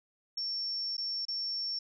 sine tone with dropouts, 5450 Hz, F8, 43 cents flat, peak -32 dBFS, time 0.37-1.79 s, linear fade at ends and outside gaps 5 ms, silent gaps 0.969-0.979 / 1.253-1.283 s, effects none

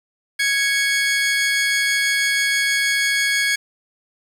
sawtooth tone pair together, 1661.2 / 2217 Hz, G#6 / C#7, 0 / 0 cents, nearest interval perfect fourth, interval 500 cents, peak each -16 dBFS, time 0.39-3.56 s, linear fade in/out 10 ms, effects low-pass 10000 Hz 12 dB/octave + 7-bit

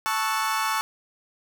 35% pulse chord, F# minor seventh, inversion first, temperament equal, 880 / 1108.7 / 1318.5 / 1480 Hz, A5 / C#6 / E6 / F#6, 0 / 0 / 0 / 0 cents, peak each -26 / -26 / -28 / -32 dBFS, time 0.06-0.81 s, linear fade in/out 0 ms, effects none

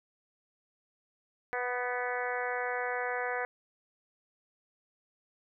harmonic tone with a mistuned harmonic, 246.6 Hz, B3, 2 cents flat, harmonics 2 / 3 / 4 / 5 / 6 / 7 / 8 / 9, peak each -36 / -37 / -41 / -43 / -39 / -39 / -40 / -46 dBFS, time 1.53-3.45 s, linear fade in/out 0 ms, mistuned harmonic 6, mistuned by +26 cents, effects none

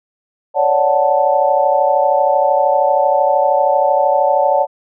sine chord, D major seventh, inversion third, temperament equal, 554.4 / 587.3 / 740 / 880 Hz, C#5 / D5 / F#5 / A5, 0 / 0 / 0 / 0 cents, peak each -16 dBFS, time 0.54-4.67 s, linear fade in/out 50 ms, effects none

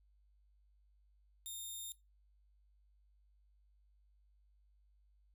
5% pulse tone, 3660 Hz, A#7, 32 cents flat, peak -36 dBFS, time 1.46-1.92 s, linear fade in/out 0 ms, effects noise-tail reverb RT60 0.2 s tail -17 dB re dry + added 50 Hz sine -67 dBFS peak until 5.34 s

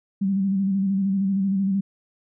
sine tone with vibrato, 194.6 Hz, G3, 12 cents flat, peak -19 dBFS, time 0.21-1.81 s, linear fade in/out 10 ms, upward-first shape square, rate 13 Hz, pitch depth 37 cents each way, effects none

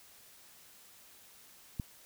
click, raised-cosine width 5 ms, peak -22 dBFS, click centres 1.798 s, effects white hiss -58 dBFS RMS until 2.05 s

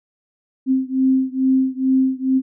sine beating tone pair, 261.6 / 263.9 Hz, C4 / C4, 0 / +15 cents, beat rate 2.3 Hz, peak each -17 / -18 dBFS, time 0.66-2.42 s, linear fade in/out 50 ms, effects none

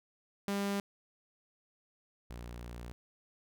sawtooth tone pair in turn, 200 / 59.46 Hz, G3 / A#1, +35 / +35 cents, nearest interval octave + major sixth, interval 2100 cents, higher first, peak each -28 / -39 dBFS, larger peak first, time 0.48-0.8 / 2.3-2.92 s, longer second, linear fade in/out 0 ms, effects none

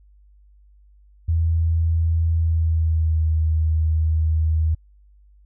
sine tone with pitch glide, 82.2 to 79.31 Hz, E2 to D#2, -4 to +34 cents, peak -16 dBFS, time 1.28-4.75 s, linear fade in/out 10 ms, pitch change -62 cents, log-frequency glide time 2.37-3.27 s, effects added 50 Hz sine -49 dBFS peak until 5.45 s

